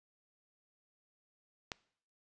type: click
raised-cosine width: 0.2 ms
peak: -20 dBFS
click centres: 1.718 s
effects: noise-tail reverb RT60 0.6 s tail -22 dB re dry + resampled to 22050 Hz